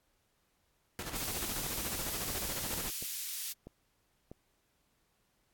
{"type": "noise with tremolo", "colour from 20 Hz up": "pink", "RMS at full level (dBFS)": -39, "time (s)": [0.99, 2.9], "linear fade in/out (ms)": 0, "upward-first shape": "square", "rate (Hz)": 14, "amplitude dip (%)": 50}
{"type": "high-pass noise", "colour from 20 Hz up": "white", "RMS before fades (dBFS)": -39, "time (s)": [1.15, 3.53], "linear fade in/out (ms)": 10, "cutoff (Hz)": 2900, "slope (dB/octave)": 12}
{"type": "click train", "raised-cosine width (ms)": 2, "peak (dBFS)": -33, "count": 4, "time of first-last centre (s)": [2.38, 4.315], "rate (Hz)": 1.55}
{"effects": ["pink hiss -75 dBFS RMS until 5.53 s", "AAC 64 kbps"]}